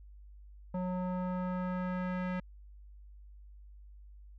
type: tone with low-pass filter sweep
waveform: square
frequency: 182.4 Hz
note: F#3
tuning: 24 cents flat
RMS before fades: -35 dBFS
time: 0.74-2.4 s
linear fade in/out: 5 ms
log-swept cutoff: 840 to 2000 Hz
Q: 1.7
effects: added 50 Hz sine -50 dBFS peak until 4.38 s